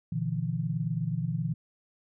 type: tone cluster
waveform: sine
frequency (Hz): 120 / 149.2 / 167.9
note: B2 / D3 / E3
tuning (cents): -49 / +28 / +32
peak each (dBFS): -33 / -32 / -31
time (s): 0.12-1.54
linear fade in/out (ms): 5
effects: none